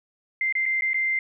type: tone with dropouts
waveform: sine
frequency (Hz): 2088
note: C7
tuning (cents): -4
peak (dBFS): -21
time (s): 0.41-1.19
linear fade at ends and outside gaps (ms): 2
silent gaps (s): 0.525-0.552 / 0.656-0.661 / 0.81-0.821 / 0.933-0.943
effects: none